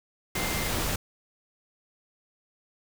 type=tone in noise; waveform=sine; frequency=2093 Hz; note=C7; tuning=in tune; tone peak=-36 dBFS; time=0.35-0.68 s; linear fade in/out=5 ms; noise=pink; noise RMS=-29 dBFS; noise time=0.35-0.96 s; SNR=-10 dB; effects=none